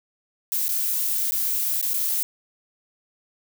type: noise with dropouts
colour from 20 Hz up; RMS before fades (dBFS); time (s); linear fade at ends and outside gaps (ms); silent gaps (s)
violet; -24; 0.52-2.23; 0; 0.682-0.691 / 1.309-1.32 / 1.813-1.827 / 1.934-1.941
effects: none